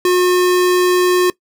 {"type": "tone", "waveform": "square", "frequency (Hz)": 361, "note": "F#4", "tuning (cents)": -43, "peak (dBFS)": -11, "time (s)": [0.05, 1.3], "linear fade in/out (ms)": 2, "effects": ["noise-tail reverb RT60 0.1 s tail -20 dB re dry"]}